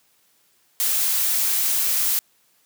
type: noise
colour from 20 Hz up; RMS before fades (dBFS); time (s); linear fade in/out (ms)
blue; -21; 0.8-2.19; 0
effects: white hiss -62 dBFS RMS until 2.65 s + high-pass 100 Hz 12 dB/octave